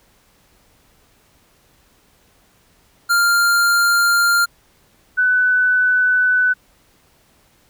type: tone pair in turn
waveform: square / sine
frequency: 1396.9 / 1498 Hz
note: F6 / F#6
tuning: 0 / +21 cents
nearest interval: minor second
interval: 121 cents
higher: second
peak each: -13 / -12 dBFS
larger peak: second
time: 3.09-4.46 / 5.17-6.54 s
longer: neither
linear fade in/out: 20 ms
effects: pink hiss -56 dBFS RMS until 7.69 s